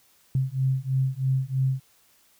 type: beating tone pair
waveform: sine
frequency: 130.81 / 133.91 Hz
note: C3 / C3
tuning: 0 / +41 cents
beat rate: 3.1 Hz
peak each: -25 dBFS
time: 0.35-1.8 s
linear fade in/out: 2 ms
effects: white hiss -61 dBFS RMS until 2.39 s